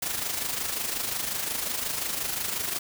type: noise with amplitude modulation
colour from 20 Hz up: white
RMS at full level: -28 dBFS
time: 0.02-2.79 s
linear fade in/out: 5 ms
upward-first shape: sine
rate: 25.6 Hz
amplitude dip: 55%
effects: none